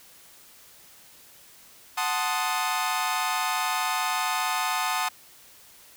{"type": "chord", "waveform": "sawtooth", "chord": "F# diminished seventh", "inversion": "none", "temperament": "equal", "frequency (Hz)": [740, 880, 1046.5, 1244.5], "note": ["F#5", "A5", "C6", "Eb6"], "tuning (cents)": [0, 0, 0, 0], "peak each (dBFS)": [-27, -26, -28, -26], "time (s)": [1.97, 5.09], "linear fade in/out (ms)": 10, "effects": ["white hiss -52 dBFS RMS until 5.96 s"]}